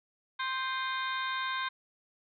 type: harmonic tone with a mistuned harmonic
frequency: 523.3 Hz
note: C5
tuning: in tune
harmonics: 2 / 3 / 4 / 5 / 6 / 7 / 8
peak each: -34 / -36 / -41 / -46 / -46 / -40 / -50 dBFS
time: 0.39-1.69 s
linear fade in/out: 10 ms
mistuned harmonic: 5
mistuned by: -110 cents
effects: none